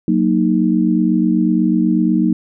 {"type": "chord", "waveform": "sine", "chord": "D# minor", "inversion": "first", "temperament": "equal", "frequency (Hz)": [185, 233.1, 311.1], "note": ["F#3", "A#3", "D#4"], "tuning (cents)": [0, 0, 0], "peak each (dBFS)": -16, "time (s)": [0.08, 2.33], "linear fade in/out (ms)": 2, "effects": []}